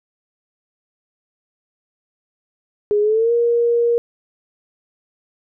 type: tone with pitch glide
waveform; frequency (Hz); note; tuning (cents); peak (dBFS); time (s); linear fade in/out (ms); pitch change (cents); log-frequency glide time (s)
sine; 415.3 to 471.6; G#4 to A#4; 0 to +20; -13; 2.91-3.98; 0; +220; 3.01-3.32
effects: none